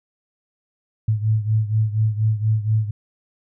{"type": "beating tone pair", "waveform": "sine", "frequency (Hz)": [107.7, 111.9], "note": ["A2", "A2"], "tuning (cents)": [-37, 30], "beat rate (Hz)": 4.2, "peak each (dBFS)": [-18, -22], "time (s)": [1.08, 2.91], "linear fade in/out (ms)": 5, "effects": []}